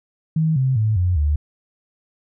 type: tone with pitch steps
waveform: sine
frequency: 159 / 131.41 / 108.6 / 89.75 / 74.18 Hz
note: D#3 / C3 / A2 / F2 / D2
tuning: +38 / +8 / -22 / +48 / +18 cents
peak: -15 dBFS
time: 0.36-1.36 s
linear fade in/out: 5 ms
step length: 200 ms
effects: none